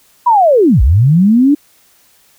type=linear two-way sweep; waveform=sine; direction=down then up; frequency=1000 to 51.91 to 299.6 Hz; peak=-5 dBFS; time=0.26-1.55 s; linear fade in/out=10 ms; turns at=0.82 s; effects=white hiss -50 dBFS RMS until 2.38 s